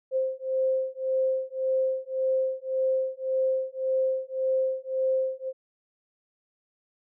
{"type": "beating tone pair", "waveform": "sine", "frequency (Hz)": [523.3, 525.1], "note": ["C5", "C5"], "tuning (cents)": [0, 6], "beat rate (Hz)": 1.8, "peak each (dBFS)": -27, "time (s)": [0.11, 5.53], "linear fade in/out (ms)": 50, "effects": []}